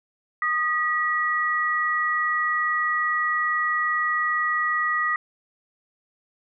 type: tone pair together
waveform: sine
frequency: 1234.7 / 1930 Hz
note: D#6 / B6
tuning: -14 / -40 cents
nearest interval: minor sixth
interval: 774 cents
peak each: -24 / -23 dBFS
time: 0.42-5.16 s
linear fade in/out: 2 ms
effects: none